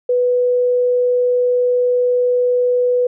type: tone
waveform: sine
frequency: 493.9 Hz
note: B4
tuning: in tune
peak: -12 dBFS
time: 0.09-3.07 s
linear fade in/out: 5 ms
effects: none

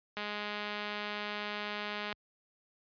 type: click train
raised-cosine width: 0.3 ms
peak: -22 dBFS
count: 408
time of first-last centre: 0.17-2.127 s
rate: 208 Hz
effects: high-pass 60 Hz 12 dB/octave + resampled to 11025 Hz

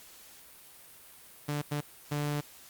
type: tone bursts at uneven times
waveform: sawtooth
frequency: 146.83 Hz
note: D3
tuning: in tune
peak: -26 dBFS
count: 3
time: 1.48-1.62 / 1.71-1.81 / 2.11-2.41 s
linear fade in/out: 10 ms
effects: white hiss -53 dBFS RMS until 2.69 s + Opus 48 kbps

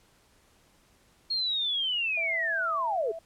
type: linear sweep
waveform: sine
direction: down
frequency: 4309 to 392 Hz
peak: -26 dBFS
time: 1.3-3.12 s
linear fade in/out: 10 ms
type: tone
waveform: sine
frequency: 659.3 Hz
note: E5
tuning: in tune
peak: -36 dBFS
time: 2.17-3.19 s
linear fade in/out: 5 ms
effects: pink hiss -63 dBFS RMS until 3.25 s + low-pass 12000 Hz 12 dB/octave

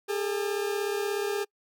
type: tone pair together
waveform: 40% pulse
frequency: 403.8 / 440.5 Hz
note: G#4 / A4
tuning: -49 / +2 cents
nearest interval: major second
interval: 151 cents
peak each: -28 / -32 dBFS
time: 0.08-1.45 s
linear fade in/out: 20 ms
effects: noise-tail reverb RT60 0.1 s tail -26 dB re dry

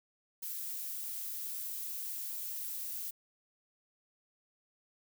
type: noise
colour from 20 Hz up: violet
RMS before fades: -40 dBFS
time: 0.42-3.11 s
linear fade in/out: 10 ms
effects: none

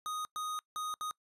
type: tone bursts at uneven times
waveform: square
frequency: 1244.5 Hz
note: D#6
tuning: in tune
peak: -36 dBFS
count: 4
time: 0.06-0.25 / 0.36-0.59 / 0.76-0.94 / 1.01-1.11 s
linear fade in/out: 0 ms
effects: noise-tail reverb RT60 0.1 s tail -24 dB re dry + resampled to 32000 Hz

